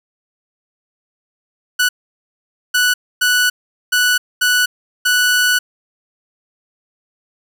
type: tone bursts at uneven times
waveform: sawtooth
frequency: 1480 Hz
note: F#6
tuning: in tune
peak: -8 dBFS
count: 6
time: 1.79-1.89 / 2.74-2.94 / 3.21-3.5 / 3.92-4.18 / 4.41-4.66 / 5.05-5.59 s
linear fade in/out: 10 ms
effects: none